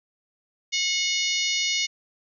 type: harmonic tone with a mistuned harmonic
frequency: 727 Hz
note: F#5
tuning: 31 cents flat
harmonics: 3 / 4 / 5 / 6 / 7 / 8 / 9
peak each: -28 / -29 / -30 / -31 / -31 / -32 / -33 dBFS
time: 0.72-1.87 s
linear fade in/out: 20 ms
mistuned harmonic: 9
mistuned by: +17 cents
effects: none